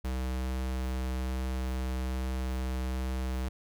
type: tone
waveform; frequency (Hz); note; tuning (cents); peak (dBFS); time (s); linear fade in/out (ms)
square; 64.2; C2; -32; -31; 0.04-3.49; 10
effects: none